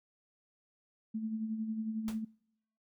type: tone with tremolo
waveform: sine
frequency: 220 Hz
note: A3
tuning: in tune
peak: -32 dBFS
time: 1.14-2.25 s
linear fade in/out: 10 ms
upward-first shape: sine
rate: 11 Hz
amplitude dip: 55%
type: noise with exponential decay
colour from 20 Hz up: pink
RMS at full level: -41 dBFS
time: 2.08-2.22 s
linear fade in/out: 1 ms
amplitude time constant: 29 ms
effects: noise-tail reverb RT60 0.8 s tail -26 dB re dry